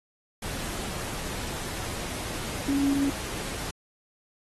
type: tone in noise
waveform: sine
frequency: 278.9 Hz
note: C#4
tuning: 11 cents sharp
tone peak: -22 dBFS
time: 2.68-3.1 s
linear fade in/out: 5 ms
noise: pink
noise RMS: -35 dBFS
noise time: 0.42-3.71 s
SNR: +10 dB
effects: AAC 32 kbps